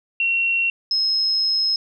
sine tone pair in turn, 2732 / 5157 Hz, F7 / E8, -39 / -39 cents, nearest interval major seventh, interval 1100 cents, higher second, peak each -17 / -17 dBFS, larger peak neither, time 0.2-0.7 / 0.91-1.76 s, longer second, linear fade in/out 2 ms, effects none

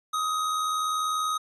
square tone with amplitude modulation, 1257 Hz, D#6, 17 cents sharp, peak -24 dBFS, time 0.13-1.38 s, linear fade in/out 10 ms, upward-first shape sine, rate 80.2 Hz, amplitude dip 40%, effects resampled to 24000 Hz

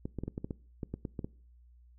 clicks, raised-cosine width 3 ms, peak -23 dBFS, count 12, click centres 0.055 / 0.187 / 0.236 / 0.28 / 0.379 / 0.445 / 0.508 / 0.832 / 0.94 / 1.052 / 1.192 / 1.245 s, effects noise-tail reverb RT60 0.5 s tail -23 dB re dry + added 60 Hz sine -56 dBFS peak until 1.98 s

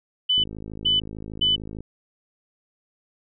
sine tone bursts, 3000 Hz, F#7, 23 cents sharp, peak -17 dBFS, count 3, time 0.29-1.56 s, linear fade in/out 10 ms, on 150 ms, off 410 ms
click train, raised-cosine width 3 ms, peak -23 dBFS, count 77, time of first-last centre 0.38-1.806 s, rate 53.3 Hz
effects none

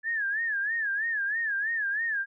sine tone with vibrato, 1717 Hz, A6, 43 cents flat, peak -26 dBFS, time 0.03-2.26 s, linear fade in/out 50 ms, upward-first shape sine, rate 3.1 Hz, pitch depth 140 cents each way, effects none

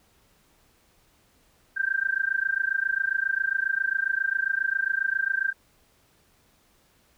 sine tone with amplitude modulation, 1576 Hz, G6, 9 cents sharp, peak -19 dBFS, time 1.76-5.53 s, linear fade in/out 20 ms, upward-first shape sine, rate 27.4 Hz, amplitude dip 95%, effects pink hiss -63 dBFS RMS until 7.17 s

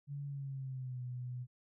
sine tone with pitch glide, 142.2 to 124.51 Hz, C#3 to B2, +45 to +15 cents, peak -39 dBFS, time 0.07-1.47 s, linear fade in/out 50 ms, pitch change -230 cents, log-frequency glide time 0.26-1.02 s, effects none

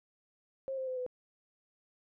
sine tone with pitch steps, 535 / 523.7 / 512.6 / 501.8 Hz, C5 / C5 / C5 / B4, +38 / +1 / -36 / +28 cents, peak -34 dBFS, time 0.68-1.064 s, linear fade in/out 0 ms, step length 96 ms, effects none

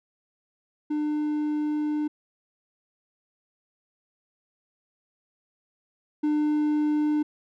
triangle tone pair in turn, 300.3 / 300.3 Hz, D4 / D4, +39 / +39 cents, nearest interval unison, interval 0 cents, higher neither, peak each -22 / -19 dBFS, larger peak second, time 0.9-2.08 / 6.23-7.23 s, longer first, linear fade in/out 10 ms, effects none

